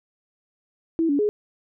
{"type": "tone with pitch steps", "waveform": "sine", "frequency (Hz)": [327.8, 284.8, 417.9], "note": ["E4", "C#4", "G#4"], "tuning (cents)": [-10, 47, 11], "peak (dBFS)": -18, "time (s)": [0.99, 1.29], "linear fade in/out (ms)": 0, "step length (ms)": 100, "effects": []}